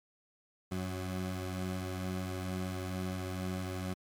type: tone pair together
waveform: 20% pulse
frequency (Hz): 93 / 183.81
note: F#2 / F#3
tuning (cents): +9 / -11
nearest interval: octave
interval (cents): 1180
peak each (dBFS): -31 / -37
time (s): 0.71-3.94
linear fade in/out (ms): 10
effects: MP3 96 kbps